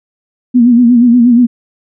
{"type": "tone with vibrato", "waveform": "sine", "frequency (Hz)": 240.6, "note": "B3", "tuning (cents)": -45, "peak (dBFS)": -3, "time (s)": [0.54, 1.47], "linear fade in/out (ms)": 20, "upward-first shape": "sine", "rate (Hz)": 8.4, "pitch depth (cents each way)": 71, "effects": []}